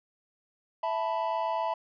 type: chord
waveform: triangle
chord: E suspended fourth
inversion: none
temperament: equal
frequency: 659.3 / 880 / 987.8 Hz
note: E5 / A5 / B5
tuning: 0 / 0 / 0 cents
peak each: -30 dBFS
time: 0.83-1.74 s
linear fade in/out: 5 ms
effects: resampled to 11025 Hz